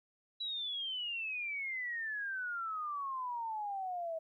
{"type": "exponential sweep", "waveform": "sine", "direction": "down", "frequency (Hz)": [3947, 638], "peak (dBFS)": -36, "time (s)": [0.4, 4.19], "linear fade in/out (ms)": 10, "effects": ["13-bit"]}